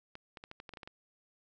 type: clicks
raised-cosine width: 0.3 ms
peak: -30 dBFS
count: 10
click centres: 0.154 / 0.372 / 0.439 / 0.514 / 0.601 / 0.692 / 0.737 / 0.772 / 0.832 / 0.875 s
effects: resampled to 16000 Hz + 10-bit